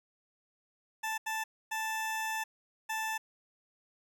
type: tone bursts at uneven times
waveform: 20% pulse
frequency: 880 Hz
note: A5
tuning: in tune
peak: -28 dBFS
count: 4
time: 1.03-1.18 / 1.26-1.44 / 1.71-2.44 / 2.89-3.18 s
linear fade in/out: 10 ms
effects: none